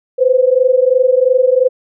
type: tone pair together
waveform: sine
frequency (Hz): 500.4 / 523.3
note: B4 / C5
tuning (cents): +23 / 0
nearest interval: minor second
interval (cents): 77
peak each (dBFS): -11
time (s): 0.18-1.69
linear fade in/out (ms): 20
effects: none